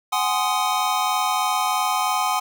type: chord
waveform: square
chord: Ab dominant seventh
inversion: third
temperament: just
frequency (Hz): 747.5 / 830.6 / 1038.3 / 1245.9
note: Gb5 / Ab5 / C6 / Eb6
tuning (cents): +17 / 0 / -14 / +2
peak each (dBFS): -26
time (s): 0.12-2.4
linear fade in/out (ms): 10
effects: none